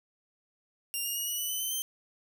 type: tone with pitch steps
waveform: 5% pulse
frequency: 2794 / 2838 / 2883 / 2928 / 2974 / 3021 / 3068 / 3116 Hz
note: F7 / F7 / F#7 / F#7 / F#7 / F#7 / G7 / G7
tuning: 0 / +27 / -46 / -19 / +8 / +35 / -38 / -11 cents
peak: -23 dBFS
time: 0.94-1.82 s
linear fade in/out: 0 ms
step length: 110 ms
effects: none